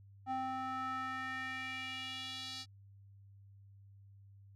square tone with band-pass filter sweep, 260.8 Hz, C4, 5 cents flat, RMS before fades -41 dBFS, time 0.26-2.66 s, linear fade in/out 50 ms, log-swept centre 830 to 4500 Hz, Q 3.1, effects added 99 Hz sine -56 dBFS peak until 4.55 s

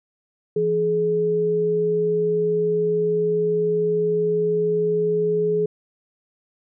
sine tone pair together, 167.95 / 423.2 Hz, E3 / G#4, +33 / +33 cents, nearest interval octave + major third, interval 1600 cents, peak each -27 / -18 dBFS, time 0.56-5.66 s, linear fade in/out 5 ms, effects none

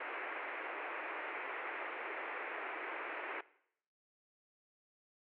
white band-pass noise, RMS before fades -43 dBFS, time 0-3.41 s, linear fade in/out 5 ms, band 320 to 2400 Hz, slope 48 dB/octave, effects noise-tail reverb RT60 0.7 s tail -19 dB re dry

